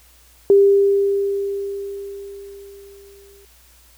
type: tone with exponential decay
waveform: sine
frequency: 398 Hz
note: G4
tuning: 26 cents sharp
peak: -7 dBFS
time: 0.5-3.45 s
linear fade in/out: 1 ms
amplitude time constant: 640 ms
effects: added 60 Hz sine -52 dBFS peak until 3.97 s + white hiss -52 dBFS RMS until 3.97 s